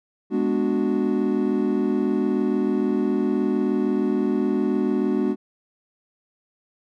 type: chord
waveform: triangle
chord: G# half-diminished seventh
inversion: none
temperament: equal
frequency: 207.7 / 246.9 / 293.7 / 370 Hz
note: G#3 / B3 / D4 / F#4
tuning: 0 / 0 / 0 / 0 cents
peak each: -23 dBFS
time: 0.3-5.36 s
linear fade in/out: 50 ms
effects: none